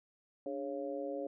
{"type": "harmonic tone with a mistuned harmonic", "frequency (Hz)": 138, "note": "C#3", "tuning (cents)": -7, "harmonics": [2, 3, 4, 5], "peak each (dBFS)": [-42, -43, -39, -48], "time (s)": [0.46, 1.27], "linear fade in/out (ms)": 2, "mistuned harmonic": 2, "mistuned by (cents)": 98, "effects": []}